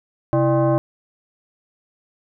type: tone with frequency modulation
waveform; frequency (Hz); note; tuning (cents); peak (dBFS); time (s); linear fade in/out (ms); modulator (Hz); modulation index
sine; 132.4; C3; +21; -14; 0.33-0.78; 0; 464; 1.4
effects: none